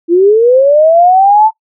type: linear sweep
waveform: sine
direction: up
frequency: 329.6 to 890 Hz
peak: -3 dBFS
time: 0.08-1.51 s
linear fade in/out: 50 ms
effects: noise-tail reverb RT60 0.1 s tail -18 dB re dry